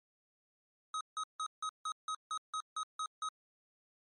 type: tone bursts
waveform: square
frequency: 1267 Hz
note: D#6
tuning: 31 cents sharp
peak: -36 dBFS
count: 11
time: 0.94-3.288 s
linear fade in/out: 2 ms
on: 68 ms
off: 160 ms
effects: MP3 48 kbps